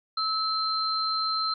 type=tone pair together; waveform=sine; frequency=1300 / 4127 Hz; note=E6 / C8; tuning=-24 / -25 cents; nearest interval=octave + minor sixth; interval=1999 cents; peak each=-27 dBFS; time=0.17-1.54 s; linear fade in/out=5 ms; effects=MP3 96 kbps